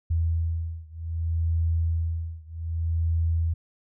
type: beating tone pair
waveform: sine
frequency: 82.2 / 82.84 Hz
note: E2 / E2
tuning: -4 / +9 cents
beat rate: 0.64 Hz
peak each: -26 / -27 dBFS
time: 0.1-3.54 s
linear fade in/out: 10 ms
effects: none